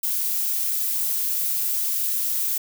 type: noise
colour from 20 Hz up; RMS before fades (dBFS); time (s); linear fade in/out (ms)
violet; -24; 0.03-2.58; 5
effects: none